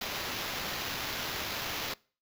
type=noise with sample-and-hold; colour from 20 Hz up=violet; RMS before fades=-36 dBFS; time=0.01-1.94 s; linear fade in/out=5 ms; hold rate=8820 Hz; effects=noise-tail reverb RT60 0.4 s tail -24 dB re dry